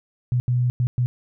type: tone bursts at uneven times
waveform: sine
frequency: 123.47 Hz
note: B2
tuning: in tune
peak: -17 dBFS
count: 4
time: 0.32-0.4 / 0.48-0.7 / 0.8-0.87 / 0.98-1.06 s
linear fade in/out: 0 ms
effects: none